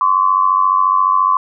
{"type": "tone pair together", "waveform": "sine", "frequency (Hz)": [1039.6, 1134], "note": ["C6", "C#6"], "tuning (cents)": [-11, 39], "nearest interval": "major second", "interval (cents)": 150, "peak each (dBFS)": -13, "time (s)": [0.01, 1.37], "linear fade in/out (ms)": 2, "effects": []}